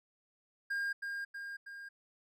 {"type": "tone with echo", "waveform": "triangle", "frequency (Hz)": 1612, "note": "G6", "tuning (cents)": 48, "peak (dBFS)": -31, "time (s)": [0.7, 0.93], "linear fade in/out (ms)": 10, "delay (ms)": 320, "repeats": 3, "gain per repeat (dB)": -4, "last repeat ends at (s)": 1.89, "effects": []}